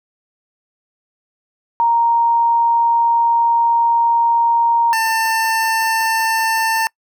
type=tone pair in turn; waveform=sine / 25% pulse; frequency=932.3 / 894.7 Hz; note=A#5 / A5; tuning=0 / +29 cents; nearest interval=minor second; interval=71 cents; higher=first; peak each=-11 dBFS; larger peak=neither; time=1.8-4.93 / 4.93-6.87 s; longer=first; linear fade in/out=0 ms; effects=noise-tail reverb RT60 0.1 s tail -26 dB re dry